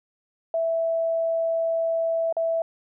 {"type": "tone with dropouts", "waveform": "sine", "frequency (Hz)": 659, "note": "E5", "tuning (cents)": -1, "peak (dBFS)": -21, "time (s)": [0.54, 2.62], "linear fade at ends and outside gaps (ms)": 2, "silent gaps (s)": [2.326, 2.367], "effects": []}